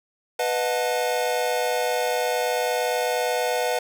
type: chord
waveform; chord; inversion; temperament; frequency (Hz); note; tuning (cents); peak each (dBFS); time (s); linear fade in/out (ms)
square; B dominant seventh; none; equal with one note detuned; 493.9 / 622.3 / 722.7 / 880; B4 / D#5 / F#5 / A5; 0 / 0 / -41 / 0; -26 / -29 / -28 / -32; 0.39-3.79; 5
effects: none

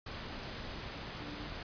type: tone in noise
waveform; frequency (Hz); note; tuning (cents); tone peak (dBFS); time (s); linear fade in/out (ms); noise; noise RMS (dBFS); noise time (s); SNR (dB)
sine; 293.7; D4; 0; -47; 1.2-1.47; 5; pink; -43; 0.06-1.63; -7
effects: resampled to 11025 Hz

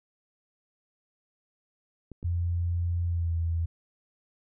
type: clicks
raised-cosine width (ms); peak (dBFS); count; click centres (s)
3; -29; 2; 2.117 / 2.229
type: tone with pitch glide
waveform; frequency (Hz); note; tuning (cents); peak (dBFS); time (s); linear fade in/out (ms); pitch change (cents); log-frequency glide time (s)
sine; 86.4 to 83.36; F2 to E2; -18 to +20; -25; 2.24-3.66; 10; -62; 3.07-3.33
effects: none

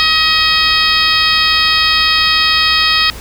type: harmonic tone with a mistuned harmonic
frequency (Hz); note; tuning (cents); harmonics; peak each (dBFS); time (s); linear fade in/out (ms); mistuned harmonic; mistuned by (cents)
633; D#5; +30; 2 / 3 / 4 / 5 / 6 / 7 / 8; -17 / -17 / -17 / -17 / -17 / -17 / -17; 0-3.1; 0; 5; +25
effects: added 60 Hz sine -32 dBFS peak until 3.2 s + pink hiss -32 dBFS RMS until 3.2 s

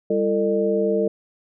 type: tone cluster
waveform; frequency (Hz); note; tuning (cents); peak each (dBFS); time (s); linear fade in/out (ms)
sine; 199.4 / 342.3 / 450 / 604; G3 / F4 / A4 / D5; +30 / -35 / +39 / +48; -25 / -26 / -20 / -25; 0.1-1.08; 5
effects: none

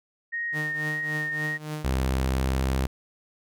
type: tone with vibrato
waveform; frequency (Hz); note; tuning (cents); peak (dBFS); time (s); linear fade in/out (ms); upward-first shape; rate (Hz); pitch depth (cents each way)
sine; 1856; A#6; -8; -27; 0.32-1.58; 20; sine; 1.8; 17
type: tone with tremolo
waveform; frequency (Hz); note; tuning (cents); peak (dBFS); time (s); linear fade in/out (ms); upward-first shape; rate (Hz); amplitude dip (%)
sawtooth; 152.7; D#3; -32; -25; 0.52-1.87; 50; triangle; 3.5; 85
type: tone with pitch glide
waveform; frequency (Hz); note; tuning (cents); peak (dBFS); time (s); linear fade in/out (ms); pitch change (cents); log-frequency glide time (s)
sawtooth; 65.41 to 65.9; C2 to C2; 0 to +13; -19; 1.84-2.87; 10; +13; 2.24-2.58
effects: none

